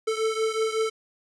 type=beating tone pair; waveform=square; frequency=440 / 445.4 Hz; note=A4 / A4; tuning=0 / +21 cents; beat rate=5.4 Hz; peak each=-26 / -29 dBFS; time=0.07-0.9 s; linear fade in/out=10 ms; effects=resampled to 22050 Hz + 10-bit